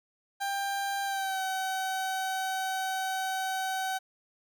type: tone with pitch glide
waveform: 30% pulse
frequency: 793 to 759.8 Hz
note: G5 to F#5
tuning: +20 to +46 cents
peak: -27 dBFS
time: 0.4-3.99 s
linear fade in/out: 20 ms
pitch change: -74 cents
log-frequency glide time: 1.04-1.41 s
effects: none